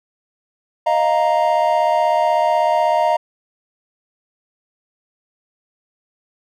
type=chord; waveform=triangle; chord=Eb suspended second; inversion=none; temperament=equal; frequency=622.3 / 698.5 / 932.3 Hz; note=Eb5 / F5 / Bb5; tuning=0 / 0 / 0 cents; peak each=-16 dBFS; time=0.86-3.17 s; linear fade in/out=10 ms; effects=none